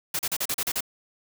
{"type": "noise bursts", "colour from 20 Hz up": "white", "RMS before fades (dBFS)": -27, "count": 8, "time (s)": [0.14, 0.807], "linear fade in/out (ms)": 5, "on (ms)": 51, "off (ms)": 37, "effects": []}